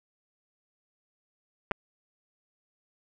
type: clicks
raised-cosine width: 0.5 ms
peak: -13 dBFS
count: 2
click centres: 1.712 / 1.717 s
effects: none